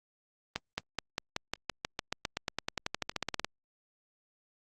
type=accelerating click train; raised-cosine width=0.2 ms; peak=-14 dBFS; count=26; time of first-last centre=0.56-3.446 s; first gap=220 ms; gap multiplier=0.94; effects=Opus 32 kbps